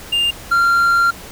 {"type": "tone pair in turn", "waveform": "triangle", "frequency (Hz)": [2804, 1383.1], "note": ["F7", "F6"], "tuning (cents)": [6, -17], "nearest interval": "octave", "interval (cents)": 1223, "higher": "first", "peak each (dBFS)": [-12, -9], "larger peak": "second", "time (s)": [[0.12, 0.31], [0.51, 1.11]], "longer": "second", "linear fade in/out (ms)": 10, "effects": ["pink hiss -35 dBFS RMS until 1.31 s"]}